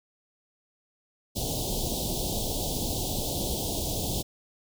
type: band-stop noise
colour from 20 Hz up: pink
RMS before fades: -30 dBFS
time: 1.35-4.23 s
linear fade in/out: 20 ms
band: 810 to 3200 Hz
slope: 48 dB/octave
effects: none